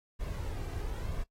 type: noise with flanger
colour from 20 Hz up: brown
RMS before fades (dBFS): -36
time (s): 0.19-1.24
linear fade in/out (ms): 20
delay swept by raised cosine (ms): 1.8 to 2.57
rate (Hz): 1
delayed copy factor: +0.5
effects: noise-tail reverb RT60 0.1 s tail -19 dB re dry + AAC 48 kbps